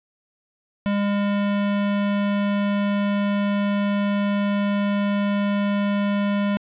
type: tone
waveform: square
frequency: 202.6 Hz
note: G#3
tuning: 43 cents flat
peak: -20 dBFS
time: 0.86-6.57 s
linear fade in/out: 0 ms
effects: resampled to 8000 Hz + 10-bit